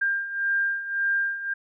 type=beating tone pair; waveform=sine; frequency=1596 / 1597.8 Hz; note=G6 / G6; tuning=+31 / +33 cents; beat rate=1.8 Hz; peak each=-29 / -24 dBFS; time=0.01-1.54 s; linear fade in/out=10 ms; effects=none